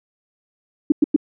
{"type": "tone bursts", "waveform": "sine", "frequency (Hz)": 298.3, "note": "D4", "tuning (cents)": 27, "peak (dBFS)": -9, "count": 3, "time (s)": [0.9, 1.163], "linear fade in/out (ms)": 5, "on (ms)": 21, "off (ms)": 100, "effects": []}